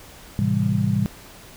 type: chord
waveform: sine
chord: A minor seventh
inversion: none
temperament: just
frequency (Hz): 110 / 132 / 165 / 198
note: A2 / C3 / E3 / G3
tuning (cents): 0 / +16 / +2 / +18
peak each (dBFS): -23 / -24 / -26 / -22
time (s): 0.39-1.06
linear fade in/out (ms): 0
effects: pink hiss -44 dBFS RMS until 1.56 s